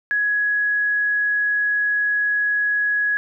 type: tone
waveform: sine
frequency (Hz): 1674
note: G#6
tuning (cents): +13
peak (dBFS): -17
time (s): 0.11-3.17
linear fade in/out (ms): 0
effects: none